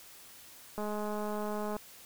click train, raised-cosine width 1 ms, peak -24 dBFS, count 208, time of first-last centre 0.78-1.766 s, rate 210 Hz, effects white hiss -53 dBFS RMS until 2.05 s

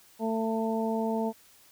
harmonic tone, 223.3 Hz, A3, 26 cents sharp, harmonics 1 / 2 / 3 / 4, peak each -29 / -32 / -34 / -35 dBFS, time 0.19-1.33 s, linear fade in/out 50 ms, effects white hiss -58 dBFS RMS until 1.71 s

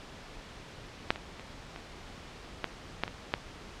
clicks, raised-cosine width 0.3 ms, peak -7 / -23 / -27 / -25 / -13 / -11 / -21 / -10 dBFS, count 8, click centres 1.105 / 1.159 / 1.396 / 1.761 / 2.643 / 3.036 / 3.079 / 3.339 s, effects pink hiss -47 dBFS RMS until 3.8 s + low-pass 5000 Hz 12 dB/octave

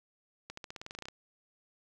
accelerating click train, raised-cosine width 0.2 ms, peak -25 dBFS, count 13, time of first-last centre 0.5-1.085 s, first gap 74 ms, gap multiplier 0.92, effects none

